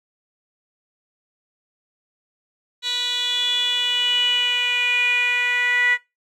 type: tone with band-pass filter sweep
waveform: 10% pulse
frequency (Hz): 489.4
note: B4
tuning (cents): -16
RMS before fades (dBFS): -20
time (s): 2.82-5.98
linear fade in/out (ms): 50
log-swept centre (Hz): 4000 to 2000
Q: 8
effects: noise-tail reverb RT60 0.2 s tail -17 dB re dry